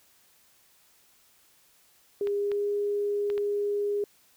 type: tone with pitch glide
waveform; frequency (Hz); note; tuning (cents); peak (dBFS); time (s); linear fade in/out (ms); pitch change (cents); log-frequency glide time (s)
sine; 405.6 to 409.4; G#4 to G#4; -41 to -25; -25; 2.21-4.04; 2; +16; 2.36-2.69
type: clicks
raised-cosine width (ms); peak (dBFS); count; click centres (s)
0.3; -25; 4; 2.272 / 2.517 / 3.301 / 3.379
effects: white hiss -62 dBFS RMS until 4.36 s